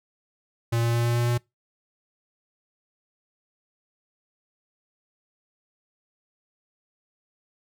square tone with pitch steps, 116.54 / 117.28 / 118.03 / 118.78 / 119.54 / 120.3 Hz, A#2 / A#2 / A#2 / A#2 / A#2 / B2, 0 / +11 / +22 / +33 / +44 / -45 cents, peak -22 dBFS, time 0.72-1.38 s, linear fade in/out 10 ms, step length 110 ms, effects noise-tail reverb RT60 0.2 s tail -24 dB re dry

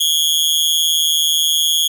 sawtooth tone with amplitude modulation, 3300 Hz, G#7, 12 cents flat, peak -6 dBFS, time 0-1.88 s, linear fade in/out 10 ms, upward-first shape sine, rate 159 Hz, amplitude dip 95%, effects none

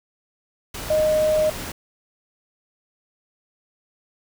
sine tone in noise, 618 Hz, D#5, 12 cents flat, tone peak -16 dBFS, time 0.9-1.5 s, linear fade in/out 5 ms, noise pink, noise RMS -32 dBFS, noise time 0.74-1.72 s, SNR +13 dB, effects none

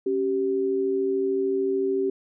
sine tone pair together, 273.9 / 387.4 Hz, C#4 / G4, -21 / -20 cents, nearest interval tritone, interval 601 cents, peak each -29 / -22 dBFS, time 0.06-2.1 s, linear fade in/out 5 ms, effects none

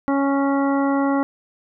harmonic tone, 277.2 Hz, C#4, in tune, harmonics 1 / 2 / 3 / 4 / 5 / 7, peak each -18 / -25 / -26 / -28 / -31 / -36 dBFS, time 0.08-1.23 s, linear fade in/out 0 ms, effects none

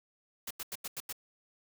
white noise bursts, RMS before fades -39 dBFS, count 6, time 0.47-1.127 s, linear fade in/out 5 ms, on 37 ms, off 87 ms, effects none

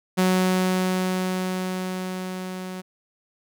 sawtooth tone with level ramp, 185 Hz, F#3, in tune, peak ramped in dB -13 to -28 dBFS, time 0.17-2.82 s, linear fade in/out 20 ms, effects none

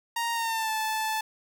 sawtooth tone with pitch glide, 932.3 to 874.9 Hz, A#5 to A5, 0 to -10 cents, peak -23 dBFS, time 0.16-1.21 s, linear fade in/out 5 ms, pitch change -110 cents, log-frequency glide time 0.33-0.72 s, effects none

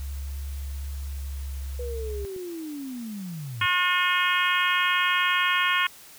sine tone with pitch glide, 69.2 to 67.11 Hz, C#2 to C2, -2 to +45 cents, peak -30 dBFS, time 0-2.25 s, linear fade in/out 0 ms, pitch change -53 cents, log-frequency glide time 1.05-2.03 s
sine linear sweep, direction down, 493.9 to 98 Hz, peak -32 dBFS, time 1.79-3.66 s, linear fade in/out 5 ms
clicks, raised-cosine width 3 ms, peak -33 dBFS, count 2, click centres 2.363 / 3.615 s
harmonic tone, 360 Hz, F#4, 47 cents flat, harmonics 3 / 4 / 5 / 6 / 7 / 8 / 9, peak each -26 / -27 / -28 / -29 / -29 / -30 / -31 dBFS, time 3.61-5.87 s, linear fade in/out 5 ms
effects white hiss -48 dBFS RMS until 6.18 s

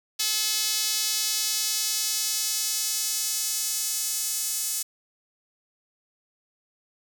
sawtooth tone with high-pass filter sweep, 430 Hz, A4, 40 cents flat, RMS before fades -27 dBFS, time 0.19-4.83 s, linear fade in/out 10 ms, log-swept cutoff 4400 to 7500 Hz, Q 1.3, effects none

